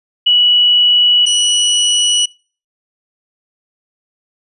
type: tone pair in turn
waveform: sine / sawtooth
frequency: 2938 / 2938 Hz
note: F#7 / F#7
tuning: -13 / -13 cents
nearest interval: unison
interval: 0 cents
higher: neither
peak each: -7 dBFS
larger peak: neither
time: 0.26-1.26 / 1.26-2.26 s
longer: neither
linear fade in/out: 10 ms
effects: noise-tail reverb RT60 0.4 s tail -24 dB re dry + resampled to 24000 Hz